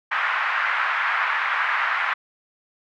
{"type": "band-pass noise", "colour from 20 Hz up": "white", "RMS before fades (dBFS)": -23, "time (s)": [0.11, 2.14], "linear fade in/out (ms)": 10, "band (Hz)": [1000, 1900], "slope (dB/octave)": 24, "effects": []}